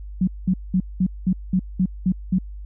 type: tone bursts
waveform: sine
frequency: 185 Hz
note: F#3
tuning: in tune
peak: -15 dBFS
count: 9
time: 0.21-2.386 s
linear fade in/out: 5 ms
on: 64 ms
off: 200 ms
effects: added 50 Hz sine -32 dBFS peak until 2.65 s